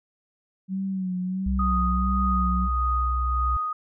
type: tone with vibrato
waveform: sine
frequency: 187.5 Hz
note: F#3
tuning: 23 cents sharp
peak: -25 dBFS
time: 0.68-2.69 s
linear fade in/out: 50 ms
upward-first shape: sine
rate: 1.5 Hz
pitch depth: 53 cents each way
type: tone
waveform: sine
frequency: 63.8 Hz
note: C2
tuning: 43 cents flat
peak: -23 dBFS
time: 1.46-3.57 s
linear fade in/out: 5 ms
type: tone with tremolo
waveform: sine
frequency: 1244.5 Hz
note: D#6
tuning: in tune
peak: -23 dBFS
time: 1.59-3.73 s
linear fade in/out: 5 ms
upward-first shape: sine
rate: 1.7 Hz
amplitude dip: 35%
effects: none